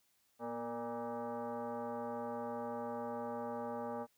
sine tone with frequency modulation, 113.5 Hz, A#2, 46 cents flat, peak -38 dBFS, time 0.39-4.07 s, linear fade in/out 50 ms, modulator 353 Hz, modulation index 2.6, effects white hiss -75 dBFS RMS until 4.17 s

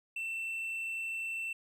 triangle tone, 2682 Hz, E7, 29 cents sharp, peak -33 dBFS, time 0.16-1.53 s, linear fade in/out 5 ms, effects none

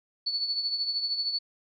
sine tone with tremolo, 4445 Hz, C#8, 4 cents sharp, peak -24 dBFS, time 0.26-1.39 s, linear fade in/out 10 ms, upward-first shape triangle, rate 13 Hz, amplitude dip 65%, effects none

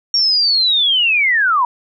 sine linear sweep, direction down, 5588 to 932.3 Hz, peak -11 dBFS, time 0.14-1.65 s, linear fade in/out 2 ms, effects none

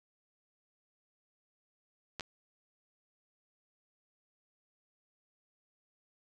clicks, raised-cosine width 0.2 ms, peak -22 dBFS, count 2, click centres 2.197 / 2.208 s, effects none

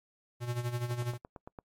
square tone with tremolo, 121 Hz, B2, 35 cents flat, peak -30 dBFS, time 0.4-1.18 s, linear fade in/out 50 ms, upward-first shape sine, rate 12 Hz, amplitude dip 70%
click train, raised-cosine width 1 ms, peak -30 dBFS, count 7, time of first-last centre 0.91-1.588 s, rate 8.85 Hz
effects noise-tail reverb RT60 0.1 s tail -26 dB re dry + MP3 64 kbps

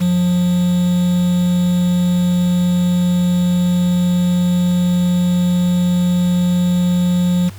triangle tone with quantisation, 178 Hz, F3, 33 cents sharp, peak -10 dBFS, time 0-7.5 s, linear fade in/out 20 ms, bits 5, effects added 98 Hz sine -31 dBFS peak until 7.58 s + pink hiss -42 dBFS RMS until 7.58 s

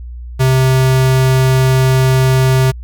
square tone, 130.81 Hz, C3, in tune, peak -9 dBFS, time 0.39-2.72 s, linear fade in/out 20 ms, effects added 60 Hz sine -25 dBFS peak until 2.83 s

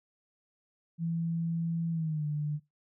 sine tone with pitch glide, 166.4 to 149.1 Hz, E3 to D3, +17 to +27 cents, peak -29 dBFS, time 0.98-2.6 s, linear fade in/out 50 ms, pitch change -190 cents, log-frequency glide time 1.91-2.26 s, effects noise-tail reverb RT60 0.2 s tail -20 dB re dry

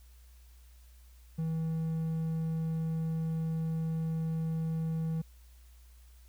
triangle tone, 161.4 Hz, E3, 36 cents flat, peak -28 dBFS, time 1.38-5.22 s, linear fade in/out 10 ms, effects added 60 Hz sine -53 dBFS peak until 6.28 s + white hiss -66 dBFS RMS until 6.28 s

